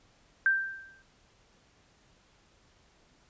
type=tone with exponential decay; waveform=sine; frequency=1571 Hz; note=G6; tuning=3 cents sharp; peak=-19 dBFS; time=0.46-1.02 s; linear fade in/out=1 ms; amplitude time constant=120 ms; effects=pink hiss -64 dBFS RMS until 3.29 s + resampled to 16000 Hz